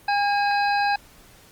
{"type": "harmonic tone with a mistuned harmonic", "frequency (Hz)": 813, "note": "G#5", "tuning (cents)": -37, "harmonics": [1, 2, 3, 5, 6], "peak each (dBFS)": [-20, -26, -30, -34, -36], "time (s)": [0.08, 0.96], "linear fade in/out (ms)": 5, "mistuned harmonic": 3, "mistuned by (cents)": 71, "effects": ["pink hiss -51 dBFS RMS until 1.51 s", "Opus 32 kbps"]}